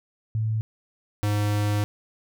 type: tone pair in turn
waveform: sine / square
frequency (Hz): 110 / 103.83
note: A2 / G#2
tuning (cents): 0 / 0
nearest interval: minor second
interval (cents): 100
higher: first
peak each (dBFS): -22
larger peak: neither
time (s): 0.35-0.61 / 1.23-1.84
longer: second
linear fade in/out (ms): 0
effects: none